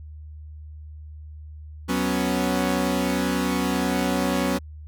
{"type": "chord", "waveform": "sawtooth", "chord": "F# suspended fourth", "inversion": "none", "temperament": "equal", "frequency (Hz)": [185, 246.9, 277.2], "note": ["F#3", "B3", "C#4"], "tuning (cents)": [0, 0, 0], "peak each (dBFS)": -22, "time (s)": [1.88, 4.59], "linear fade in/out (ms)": 20, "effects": ["added 76 Hz sine -37 dBFS peak until 4.87 s"]}